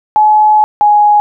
sine tone pair in turn, 852 / 833.5 Hz, G#5 / G#5, +44 / +6 cents, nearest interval unison, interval 38 cents, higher first, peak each -4 dBFS, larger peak neither, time 0.16-0.64 / 0.81-1.2 s, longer first, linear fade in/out 0 ms, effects none

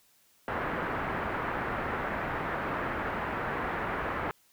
white low-pass noise, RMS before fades -33 dBFS, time 0.48-4.31 s, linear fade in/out 0 ms, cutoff 1700 Hz, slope 24 dB/octave, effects white hiss -65 dBFS RMS until 4.52 s

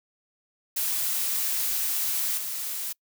blue noise with level steps, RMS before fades -27 / -32 dBFS, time 0.76-2.93 s, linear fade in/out 10 ms, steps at 2.37 s, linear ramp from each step 10 ms, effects noise-tail reverb RT60 0.1 s tail -26 dB re dry

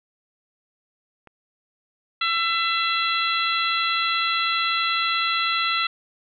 clicks, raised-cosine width 0.5 ms, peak -31 dBFS, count 4, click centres 1.273 / 2.371 / 2.505 / 2.545 s
harmonic tone, 671 Hz, E5, 31 cents sharp, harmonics 2 / 3 / 4 / 5 / 6, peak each -24 / -28 / -27 / -28 / -28 dBFS, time 2.21-5.87 s, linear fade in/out 5 ms
effects none

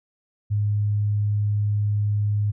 sine tone, 103.83 Hz, G#2, in tune, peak -19 dBFS, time 0.5-2.52 s, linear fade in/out 20 ms, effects none

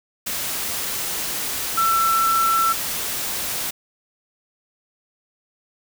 sine tone in noise, 1337 Hz, E6, 24 cents sharp, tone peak -16 dBFS, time 1.77-2.73 s, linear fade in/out 10 ms, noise white, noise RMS -26 dBFS, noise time 0.26-3.71 s, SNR +7 dB, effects none

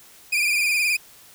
40% pulse tone with vibrato, 2424 Hz, D#7, 46 cents flat, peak -18 dBFS, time 0.32-0.97 s, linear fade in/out 10 ms, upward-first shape sine, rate 19 Hz, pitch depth 66 cents each way, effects white hiss -49 dBFS RMS until 1.34 s

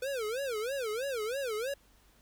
square tone with vibrato, 486.9 Hz, B4, 25 cents flat, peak -33 dBFS, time 0.02-1.74 s, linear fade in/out 5 ms, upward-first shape sine, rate 3.1 Hz, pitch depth 250 cents each way, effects added 50 Hz sine -65 dBFS peak until 2.21 s + pink hiss -65 dBFS RMS until 2.21 s

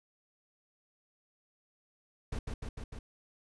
brown noise with echo, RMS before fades -35 dBFS, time 2.32-2.39 s, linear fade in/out 5 ms, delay 150 ms, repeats 4, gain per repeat -2 dB, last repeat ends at 2.99 s, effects resampled to 24000 Hz

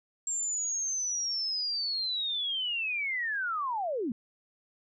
sine linear sweep, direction down, 7470 to 206 Hz, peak -29 dBFS, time 0.27-4.12 s, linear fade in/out 2 ms, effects none

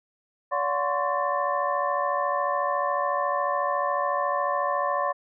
sine tone cluster, 573 / 722 / 1043 / 1117 / 1773 Hz, D5 / F#5 / C6 / C#6 / A6, -43 / -43 / -6 / +13 / +13 cents, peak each -28 / -31 / -27 / -30 / -35 dBFS, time 0.51-5.13 s, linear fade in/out 20 ms, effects none

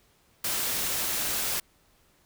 white noise, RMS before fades -29 dBFS, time 0.44-1.6 s, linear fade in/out 5 ms, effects pink hiss -64 dBFS RMS until 2.25 s

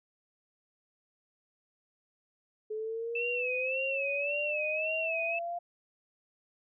sine linear sweep, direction up, 427.9 to 698.5 Hz, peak -33 dBFS, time 2.7-5.59 s, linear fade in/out 10 ms
sine tone with vibrato, 2625 Hz, E7, 8 cents flat, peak -31 dBFS, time 3.15-5.39 s, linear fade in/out 5 ms, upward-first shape sine, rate 1.8 Hz, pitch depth 93 cents each way
effects none

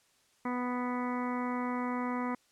harmonic tone, 247.4 Hz, B3, 3 cents sharp, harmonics 1 / 2 / 3 / 4 / 5 / 6 / 7 / 8 / 9, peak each -33 / -41 / -43 / -38 / -42 / -50 / -53 / -45 / -51 dBFS, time 0.45-2.35 s, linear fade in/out 5 ms, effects white hiss -68 dBFS RMS until 2.51 s + low-pass 9000 Hz 12 dB/octave

